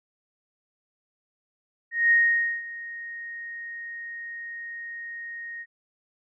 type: tone with ADSR envelope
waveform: sine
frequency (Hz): 1864.7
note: A#6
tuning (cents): 0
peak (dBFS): -15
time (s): 1.91-5.66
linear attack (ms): 200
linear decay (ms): 510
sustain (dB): -19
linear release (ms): 48
effects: none